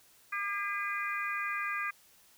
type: harmonic tone with a mistuned harmonic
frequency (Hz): 405.1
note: G#4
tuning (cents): -43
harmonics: 3 / 4 / 5 / 6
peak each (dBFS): -36 / -37 / -38 / -39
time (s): 0.32-1.91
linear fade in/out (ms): 10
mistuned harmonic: 3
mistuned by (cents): -19
effects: white hiss -62 dBFS RMS until 2.37 s